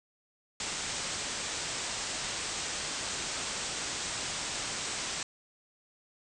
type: low-pass noise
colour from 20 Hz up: white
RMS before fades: -36 dBFS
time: 0.6-5.23 s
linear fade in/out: 2 ms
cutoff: 8500 Hz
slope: 96 dB/octave
effects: none